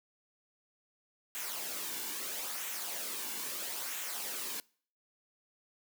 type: noise with flanger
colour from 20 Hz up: white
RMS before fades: -39 dBFS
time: 1.35-4.6 s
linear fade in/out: 0 ms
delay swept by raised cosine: 0.2 to 1.6 ms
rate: 0.76 Hz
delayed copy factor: -0.5
effects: noise-tail reverb RT60 0.5 s tail -25 dB re dry + high-pass 200 Hz 12 dB/octave